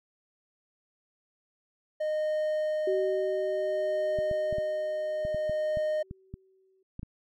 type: tone with tremolo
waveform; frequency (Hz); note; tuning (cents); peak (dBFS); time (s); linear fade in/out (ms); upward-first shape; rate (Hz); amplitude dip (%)
triangle; 615; D#5; -20; -24; 2-6.03; 10; sine; 0.58; 30
type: tone with exponential decay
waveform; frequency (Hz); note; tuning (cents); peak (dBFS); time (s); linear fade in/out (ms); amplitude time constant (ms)
sine; 380; F#4; +46; -25; 2.87-6.83; 5; 860
type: clicks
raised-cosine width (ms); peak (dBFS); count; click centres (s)
5; -26; 12; 4.188 / 4.313 / 4.527 / 4.584 / 5.251 / 5.346 / 5.496 / 5.772 / 6.111 / 6.34 / 6.994 / 7.031
effects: none